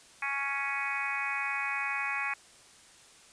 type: harmonic tone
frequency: 277.8 Hz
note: C#4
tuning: 4 cents sharp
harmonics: 3 / 4 / 5 / 6 / 7 / 8 / 9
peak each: -40 / -38 / -41 / -38 / -38 / -36 / -36 dBFS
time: 0.22-2.34 s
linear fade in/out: 5 ms
effects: white hiss -56 dBFS RMS until 3.32 s + resampled to 22050 Hz